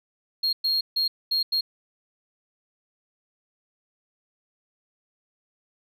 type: tone bursts at uneven times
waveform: sine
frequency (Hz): 4252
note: C8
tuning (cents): +27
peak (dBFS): -18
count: 5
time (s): 0.43-0.53 / 0.64-0.81 / 0.96-1.08 / 1.31-1.43 / 1.52-1.61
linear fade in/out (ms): 10
effects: tanh soft clip ceiling -20 dBFS